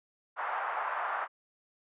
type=band-pass noise; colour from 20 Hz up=white; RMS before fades=-34 dBFS; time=0.36-1.28 s; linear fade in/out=50 ms; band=720 to 1400 Hz; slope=24 dB/octave; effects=resampled to 8000 Hz